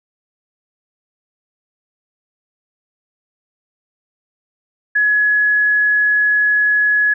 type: tone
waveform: sine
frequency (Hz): 1689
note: G#6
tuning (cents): +29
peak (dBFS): -11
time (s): 4.95-7.14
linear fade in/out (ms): 10
effects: none